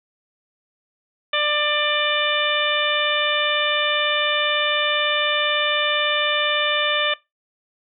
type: harmonic tone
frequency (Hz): 594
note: D5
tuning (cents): +20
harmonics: 1 / 2 / 3 / 4 / 5 / 6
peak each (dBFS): -25 / -25 / -25 / -25 / -25 / -25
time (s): 1.33-7.14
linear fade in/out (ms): 5
effects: noise-tail reverb RT60 0.2 s tail -21 dB re dry